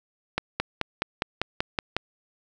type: accelerating click train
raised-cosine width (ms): 0.3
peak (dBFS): -8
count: 9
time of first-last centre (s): 0.38-1.966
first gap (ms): 220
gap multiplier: 0.97
effects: none